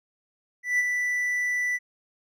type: tone with ADSR envelope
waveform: triangle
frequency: 1975.5 Hz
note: B6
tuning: in tune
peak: -17 dBFS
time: 0.63-1.79 s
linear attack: 160 ms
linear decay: 30 ms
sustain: -5 dB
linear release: 37 ms
effects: none